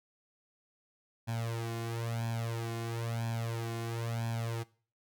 sawtooth tone with flanger, 115.4 Hz, A#2, 17 cents flat, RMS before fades -36 dBFS, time 1.27-4.64 s, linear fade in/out 20 ms, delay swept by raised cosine 1.2 to 2.8 ms, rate 1 Hz, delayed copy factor +1, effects noise-tail reverb RT60 0.4 s tail -20 dB re dry

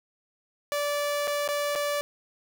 sawtooth tone with dropouts, 581 Hz, D5, 19 cents flat, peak -22 dBFS, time 0.72-2.01 s, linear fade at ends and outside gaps 0 ms, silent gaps 1.273-1.277 / 1.477-1.488 / 1.752-1.758 s, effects none

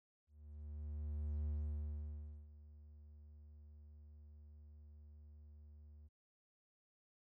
triangle tone with ADSR envelope, 74.6 Hz, D2, 28 cents sharp, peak -35 dBFS, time 0.27-6.09 s, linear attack 1200 ms, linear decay 1000 ms, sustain -19 dB, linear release 26 ms, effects none

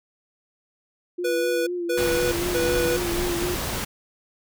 sine tone with vibrato, 349.2 Hz, F4, in tune, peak -25 dBFS, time 1.18-3.55 s, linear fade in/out 10 ms, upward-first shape sine, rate 4 Hz, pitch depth 39 cents each way
square tone bursts, 490 Hz, B4, 14 cents flat, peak -23 dBFS, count 3, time 1.24-2.97 s, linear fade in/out 10 ms, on 430 ms, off 220 ms
pink noise, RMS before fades -28 dBFS, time 1.97-3.85 s, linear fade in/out 10 ms
effects none

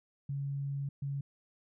sine tone bursts at uneven times, 139.7 Hz, C#3, 14 cents sharp, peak -33 dBFS, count 2, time 0.29-0.89 / 1.02-1.21 s, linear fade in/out 5 ms, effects none

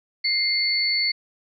sine tone pair together, 2100 / 4450 Hz, C7 / C#8, +6 / +6 cents, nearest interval octave + minor second, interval 1300 cents, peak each -24 / -21 dBFS, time 0.24-1.12 s, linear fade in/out 10 ms, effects none

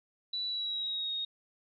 sine tone with pitch glide, 3951 to 3734 Hz, B7 to A#7, 0 to +2 cents, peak -32 dBFS, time 0.33-1.25 s, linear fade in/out 5 ms, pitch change -98 cents, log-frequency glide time 0.47-1.13 s, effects none

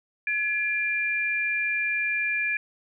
sine tone pair together, 1697.7 / 2383 Hz, G#6 / D7, +38 / +25 cents, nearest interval tritone, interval 587 cents, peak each -28 / -25 dBFS, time 0.27-2.57 s, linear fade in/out 2 ms, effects none

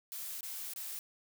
blue noise with dropouts, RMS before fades -42 dBFS, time 0.12-0.99 s, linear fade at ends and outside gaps 0 ms, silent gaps 0.408-0.43 / 0.736-0.761 s, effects none

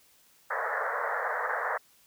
white band-pass noise, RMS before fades -31 dBFS, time 0.5-1.78 s, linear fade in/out 10 ms, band 450 to 1900 Hz, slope 96 dB/octave, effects white hiss -62 dBFS RMS until 2.06 s

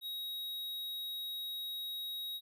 square tone, 3800 Hz, A#7, 33 cents sharp, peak -39 dBFS, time 0.01-2.41 s, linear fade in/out 50 ms, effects none

